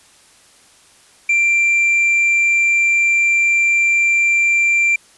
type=tone; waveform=triangle; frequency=2362 Hz; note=D7; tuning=9 cents sharp; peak=-10 dBFS; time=1.29-4.96 s; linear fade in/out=5 ms; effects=white hiss -49 dBFS RMS until 5.17 s + resampled to 24000 Hz